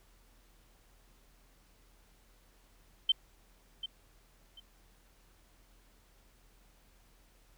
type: tone with echo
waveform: sine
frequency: 3105 Hz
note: G7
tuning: 17 cents flat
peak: -22 dBFS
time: 3.09-3.12 s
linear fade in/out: 5 ms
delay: 740 ms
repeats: 2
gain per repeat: -13 dB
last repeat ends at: 4.6 s
effects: added 41 Hz sine -63 dBFS peak until 7.57 s + pink hiss -67 dBFS RMS until 7.57 s